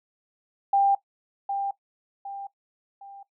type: tone with echo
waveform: sine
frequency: 794 Hz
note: G5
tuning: 22 cents sharp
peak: -17 dBFS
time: 0.73-0.95 s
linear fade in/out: 5 ms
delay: 760 ms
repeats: 3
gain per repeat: -8 dB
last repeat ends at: 3.23 s
effects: noise-tail reverb RT60 0.1 s tail -17 dB re dry